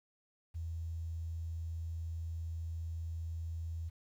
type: tone with quantisation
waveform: sine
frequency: 82.41 Hz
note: E2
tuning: in tune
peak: -37 dBFS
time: 0.54-3.9 s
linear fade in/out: 20 ms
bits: 11
effects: none